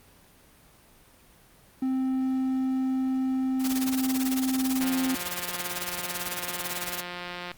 triangle tone, 261.6 Hz, C4, in tune, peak -22 dBFS, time 1.82-5.15 s, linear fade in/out 5 ms
white noise with tremolo, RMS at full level -31 dBFS, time 3.59-7.04 s, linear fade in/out 50 ms, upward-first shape sine, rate 18 Hz, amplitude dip 85%
click train, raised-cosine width 0.3 ms, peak -20 dBFS, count 480, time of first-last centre 4.81-7.516 s, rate 177 Hz
effects pink hiss -56 dBFS RMS until 7.57 s + Opus 32 kbps

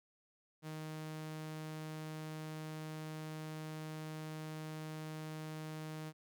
sawtooth tone, 156 Hz, D#3, 5 cents sharp, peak -39 dBFS, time 0.62-6.13 s, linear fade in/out 50 ms, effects none

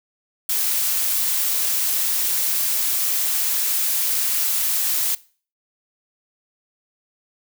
blue noise, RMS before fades -21 dBFS, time 0.49-5.15 s, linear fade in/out 5 ms, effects noise-tail reverb RT60 0.4 s tail -20 dB re dry

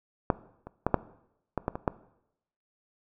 clicks, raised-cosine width 1 ms, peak -7 / -26 / -10 / -6 / -14 / -13 / -19 / -10 dBFS, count 8, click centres 0.302 / 0.67 / 0.866 / 0.943 / 1.577 / 1.681 / 1.755 / 1.878 s, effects noise-tail reverb RT60 0.8 s tail -18 dB re dry

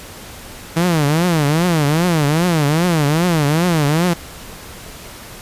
sawtooth tone with vibrato, 160 Hz, D#3, 49 cents sharp, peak -9 dBFS, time 0.76-4.14 s, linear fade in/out 10 ms, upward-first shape triangle, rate 2.5 Hz, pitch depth 240 cents each way, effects pink hiss -35 dBFS RMS until 5.41 s + resampled to 32000 Hz

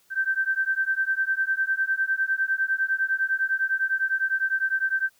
sine beating tone pair, 1553 / 1562.9 Hz, G6 / G6, -17 / -6 cents, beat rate 9.9 Hz, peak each -25 dBFS, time 0.1-5.1 s, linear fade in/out 50 ms, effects white hiss -63 dBFS RMS until 5.19 s

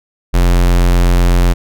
square tone, 44 Hz, F1, 14 cents sharp, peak -8 dBFS, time 0.33-1.54 s, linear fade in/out 20 ms, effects none

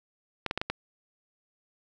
clicks, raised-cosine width 0.3 ms, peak -13 dBFS, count 5, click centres 0.463 / 0.511 / 0.576 / 0.615 / 0.7 s, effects none

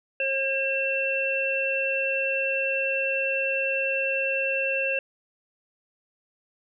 harmonic tone, 539 Hz, C#5, 49 cents flat, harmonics 1 / 3 / 5, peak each -28 / -33 / -25 dBFS, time 0.2-4.99 s, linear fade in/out 2 ms, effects none

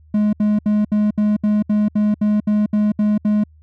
triangle tone bursts, 210 Hz, G#3, 19 cents sharp, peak -11 dBFS, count 13, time 0.14-3.438 s, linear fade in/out 5 ms, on 190 ms, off 69 ms, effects added 77 Hz sine -45 dBFS peak until 3.62 s

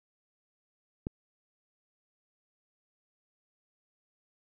click, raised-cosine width 3 ms, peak -20 dBFS, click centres 1.069 s, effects none

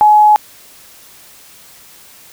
sine tone, 845 Hz, G#5, 30 cents sharp, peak -4 dBFS, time 0.01-0.36 s, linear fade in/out 0 ms, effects white hiss -41 dBFS RMS until 2.32 s

